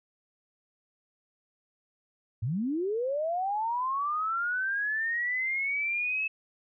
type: linear sweep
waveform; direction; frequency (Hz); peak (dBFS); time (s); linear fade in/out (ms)
sine; up; 97.5 to 2611; -27; 2.42-6.28; 10
effects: none